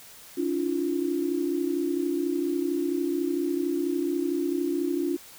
sine tone cluster, 285.2 / 315.8 / 349.5 Hz, C#4 / D#4 / F4, +49 / +26 / +1 cents, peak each -28 / -33 / -27 dBFS, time 0.37-5.17 s, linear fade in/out 10 ms, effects white hiss -48 dBFS RMS until 5.38 s

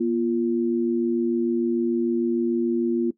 sine tone pair together, 239.3 / 346 Hz, A#3 / F4, +46 / -16 cents, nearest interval tritone, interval 638 cents, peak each -23 / -22 dBFS, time 0-3.11 s, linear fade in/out 10 ms, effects noise-tail reverb RT60 0.1 s tail -17 dB re dry

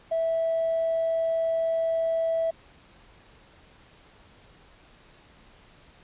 triangle tone with tanh clipping, 656 Hz, E5, 9 cents flat, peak -22 dBFS, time 0.11-2.51 s, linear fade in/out 10 ms, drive 1 dB, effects pink hiss -55 dBFS RMS until 6.03 s + resampled to 8000 Hz

